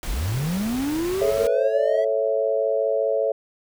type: noise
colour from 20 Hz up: pink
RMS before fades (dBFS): -34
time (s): 0.03-1.47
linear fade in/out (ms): 0
type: linear sweep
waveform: triangle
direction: up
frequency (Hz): 32.41 to 662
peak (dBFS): -20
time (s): 0.07-2.05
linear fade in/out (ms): 10
type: chord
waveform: sine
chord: A major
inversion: none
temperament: equal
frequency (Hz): 440 / 554.4 / 659.3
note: A4 / C#5 / E5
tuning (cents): 0 / 0 / 0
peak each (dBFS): -24 / -22 / -25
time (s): 1.21-3.32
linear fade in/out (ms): 5
effects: none

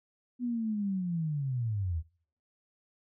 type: linear sweep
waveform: sine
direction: down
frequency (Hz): 249.6 to 75.2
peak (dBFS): -29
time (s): 0.39-2.03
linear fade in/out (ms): 50
effects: noise-tail reverb RT60 0.5 s tail -22 dB re dry

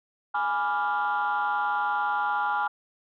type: chord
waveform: sine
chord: G# diminished seventh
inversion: none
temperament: equal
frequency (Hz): 830.6 / 987.8 / 1174.7 / 1396.9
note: G#5 / B5 / D6 / F6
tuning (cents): 0 / 0 / 0 / 0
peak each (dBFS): -26 / -30 / -31 / -28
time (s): 0.34-2.68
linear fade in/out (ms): 10
effects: tanh soft clip ceiling -18 dBFS

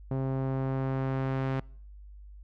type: tone with low-pass filter sweep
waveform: sawtooth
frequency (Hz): 133.1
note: C3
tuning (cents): +30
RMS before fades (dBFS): -30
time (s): 0.11-1.6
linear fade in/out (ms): 2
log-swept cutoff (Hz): 710 to 2200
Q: 0.74
effects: noise-tail reverb RT60 0.6 s tail -26 dB re dry + added 50 Hz sine -45 dBFS peak until 2.43 s

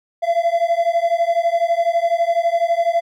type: beating tone pair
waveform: triangle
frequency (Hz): 673 / 685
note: E5 / F5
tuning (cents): +36 / -34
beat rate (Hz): 12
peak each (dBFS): -16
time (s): 0.22-3.01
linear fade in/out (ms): 20
effects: none

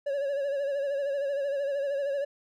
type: tone with vibrato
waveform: triangle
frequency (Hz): 560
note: C#5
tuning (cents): +18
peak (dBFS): -25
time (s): 0.06-2.25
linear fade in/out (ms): 10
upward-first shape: sine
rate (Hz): 13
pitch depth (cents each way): 56
effects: none

